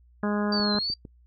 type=harmonic tone; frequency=207.2 Hz; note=G#3; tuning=4 cents flat; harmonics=1 / 2 / 3 / 4 / 5 / 6 / 7 / 8; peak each=-25 / -32 / -34 / -38 / -37 / -38 / -39 / -39 dBFS; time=0.23-0.79 s; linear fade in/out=2 ms
type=exponential two-way sweep; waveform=sine; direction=down then up; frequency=4699 to 4058 to 4699 Hz; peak=-26 dBFS; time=0.52-0.94 s; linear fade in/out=5 ms; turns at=0.74 s
type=click train; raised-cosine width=3 ms; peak=-28 dBFS; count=4; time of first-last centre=0.6-1.052 s; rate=6.64 Hz
effects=noise-tail reverb RT60 0.1 s tail -24 dB re dry + added 60 Hz sine -54 dBFS peak until 1.26 s

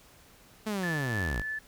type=linear sweep; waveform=sawtooth; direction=down; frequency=221.3 to 46.2 Hz; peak=-26 dBFS; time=0.66-1.42 s; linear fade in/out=10 ms
type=tone with tremolo; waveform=sine; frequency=1742 Hz; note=A6; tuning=18 cents flat; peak=-31 dBFS; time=0.83-1.59 s; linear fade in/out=5 ms; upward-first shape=sine; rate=3.3 Hz; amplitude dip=40%
effects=pink hiss -57 dBFS RMS until 1.67 s

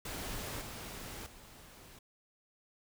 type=noise with level steps; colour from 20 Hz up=pink; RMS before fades=-41 / -45 / -55 dBFS; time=0.05-1.99 s; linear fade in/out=5 ms; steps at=0.61 / 1.26 s; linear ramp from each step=5 ms; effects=none

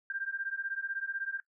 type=beating tone pair; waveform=sine; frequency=1580 / 1596 Hz; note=G6 / G6; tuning=+13 / +31 cents; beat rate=16 Hz; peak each=-37 / -37 dBFS; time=0.1-1.4 s; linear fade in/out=2 ms; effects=noise-tail reverb RT60 0.1 s tail -18 dB re dry

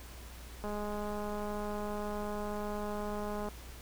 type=click train; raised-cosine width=1 ms; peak=-26 dBFS; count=593; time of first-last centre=0.64-3.486 s; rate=208 Hz; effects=added 60 Hz sine -47 dBFS peak until 3.81 s + pink hiss -52 dBFS RMS until 3.81 s

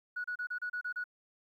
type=tone bursts; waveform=sine; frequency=1465 Hz; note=F#6; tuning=18 cents flat; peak=-33 dBFS; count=8; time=0.16-1.041 s; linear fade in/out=10 ms; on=83 ms; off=31 ms; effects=tanh soft clip ceiling -29 dBFS + 12-bit

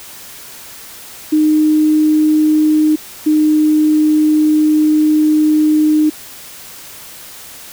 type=tone pair in turn; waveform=sine; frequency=307.4 / 306.3 Hz; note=D#4 / D#4; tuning=-21 / -27 cents; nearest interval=unison; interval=6 cents; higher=first; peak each=-8 dBFS; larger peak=neither; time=1.32-2.96 / 3.26-6.1 s; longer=second; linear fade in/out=10 ms; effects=white hiss -34 dBFS RMS until 7.72 s

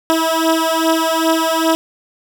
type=beating tone pair; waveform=15% pulse; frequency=323.1 / 325.6 Hz; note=E4 / E4; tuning=-35 / -21 cents; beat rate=2.5 Hz; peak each=-10 dBFS; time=0.1-1.75 s; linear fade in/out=0 ms; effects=none

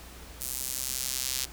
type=tone with high-pass filter sweep; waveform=sawtooth; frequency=130.81 Hz; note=C3; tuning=in tune; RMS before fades=-33 dBFS; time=0.4-1.46 s; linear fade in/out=20 ms; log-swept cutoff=9100 to 4700 Hz; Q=0.89; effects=added 60 Hz sine -48 dBFS peak until 1.52 s + pink hiss -48 dBFS RMS until 1.52 s

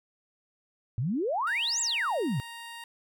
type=exponential two-way sweep; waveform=sine; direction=up then down; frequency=106.1 to 7840 to 113.3 Hz; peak=-26 dBFS; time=0.98-2.4 s; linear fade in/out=0 ms; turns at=1.81 s
type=tone; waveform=15% pulse; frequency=932.3 Hz; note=A#5; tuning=in tune; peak=-34 dBFS; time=1.47-2.84 s; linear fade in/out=2 ms
effects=none

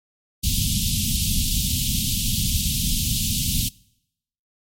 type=band-stop noise; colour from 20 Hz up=pink; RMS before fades=-22 dBFS; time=0.43-3.69 s; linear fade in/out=10 ms; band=240 to 2900 Hz; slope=48 dB/octave; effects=noise-tail reverb RT60 0.8 s tail -24 dB re dry + MP3 64 kbps

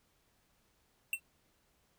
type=tone with exponential decay; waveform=square; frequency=2707 Hz; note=E7; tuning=45 cents sharp; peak=-28 dBFS; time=1.13-1.2 s; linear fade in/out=2 ms; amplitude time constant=15 ms; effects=pink hiss -73 dBFS RMS until 1.98 s

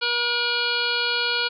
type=harmonic tone with a mistuned harmonic; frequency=478.1 Hz; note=A#4; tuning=44 cents sharp; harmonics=1 / 2 / 3 / 5 / 6 / 7 / 8 / 9 / 10; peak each=-32 / -33 / -26 / -29 / -29 / -31 / -36 / -27 / -37 dBFS; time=0.01-1.49 s; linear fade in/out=20 ms; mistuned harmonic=6; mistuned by=+22 cents; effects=none

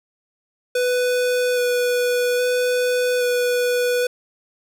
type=tone with vibrato; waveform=square; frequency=493.9 Hz; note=B4; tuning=in tune; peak=-18 dBFS; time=0.75-4.07 s; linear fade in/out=5 ms; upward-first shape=square; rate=0.61 Hz; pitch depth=9 cents each way; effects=none

